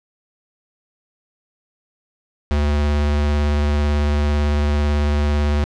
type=tone with vibrato; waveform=square; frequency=73.42 Hz; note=D2; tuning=in tune; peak=-16 dBFS; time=2.51-5.64 s; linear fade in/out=0 ms; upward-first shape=sine; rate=18 Hz; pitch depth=16 cents each way; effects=low-pass 5000 Hz 12 dB/octave